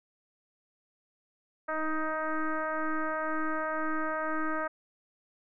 sine tone with frequency modulation, 627 Hz, D#5, 13 cents sharp, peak -28 dBFS, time 1.68-4.68 s, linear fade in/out 10 ms, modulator 313 Hz, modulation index 3.3, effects none

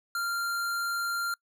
square tone, 1389 Hz, F6, 10 cents flat, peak -29 dBFS, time 0.15-1.34 s, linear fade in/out 2 ms, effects noise-tail reverb RT60 0.1 s tail -25 dB re dry

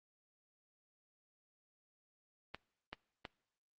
clicks, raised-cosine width 0.3 ms, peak -27 dBFS, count 3, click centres 2.546 / 2.93 / 3.252 s, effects noise-tail reverb RT60 0.8 s tail -24 dB re dry + Opus 24 kbps

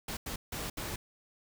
pink noise bursts at uneven times, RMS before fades -38 dBFS, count 4, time 0.08-0.17 / 0.26-0.36 / 0.52-0.7 / 0.77-0.96 s, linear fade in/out 5 ms, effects none

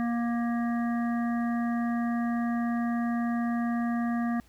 harmonic tone, 235.8 Hz, A#3, 20 cents sharp, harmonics 1 / 3 / 5 / 7 / 8, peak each -26 / -36 / -40 / -43 / -44 dBFS, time 0-4.4 s, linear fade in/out 0 ms, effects added 60 Hz sine -59 dBFS peak until 4.48 s + pink hiss -62 dBFS RMS until 4.48 s

